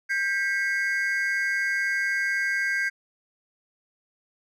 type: tone cluster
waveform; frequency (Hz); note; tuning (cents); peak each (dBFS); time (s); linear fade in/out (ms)
triangle; 1590 / 1974 / 2178; G6 / B6 / C#7; +24 / -1 / -31; -23 / -29 / -29; 0.09-2.9; 20
effects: none